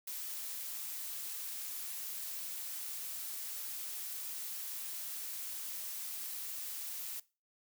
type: noise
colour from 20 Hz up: blue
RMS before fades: -42 dBFS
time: 0.07-7.2 s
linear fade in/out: 5 ms
effects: noise-tail reverb RT60 0.3 s tail -20 dB re dry